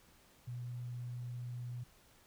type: tone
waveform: sine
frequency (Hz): 122.1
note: B2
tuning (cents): -19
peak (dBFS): -40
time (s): 0.47-1.84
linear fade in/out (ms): 10
effects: pink hiss -65 dBFS RMS until 2.26 s